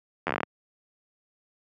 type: slowing click train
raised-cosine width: 0.5 ms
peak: -11 dBFS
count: 10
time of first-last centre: 0.27-0.433 s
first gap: 11 ms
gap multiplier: 1.12
effects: high-pass 150 Hz 12 dB/octave